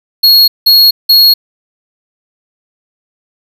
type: tone bursts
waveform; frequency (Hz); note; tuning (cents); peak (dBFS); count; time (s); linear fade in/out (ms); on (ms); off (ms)
square; 4312; C#8; -49; -3; 3; 0.23-1.34; 10; 250; 180
effects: none